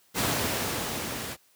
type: noise with level ramp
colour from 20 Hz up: pink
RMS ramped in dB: -25 to -35 dBFS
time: 0.14-1.37 s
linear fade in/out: 50 ms
effects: white hiss -63 dBFS RMS until 1.55 s + high-pass 100 Hz 12 dB/octave